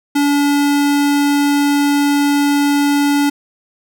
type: tone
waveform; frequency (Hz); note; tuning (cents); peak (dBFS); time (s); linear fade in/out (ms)
square; 286.7; D4; -42; -12; 0.15-3.3; 10
effects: none